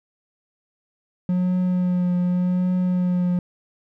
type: tone with vibrato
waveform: triangle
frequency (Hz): 180.2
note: F#3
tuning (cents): -45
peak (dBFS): -16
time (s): 1.29-3.39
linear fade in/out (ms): 2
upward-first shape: triangle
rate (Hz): 0.86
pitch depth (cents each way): 22
effects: none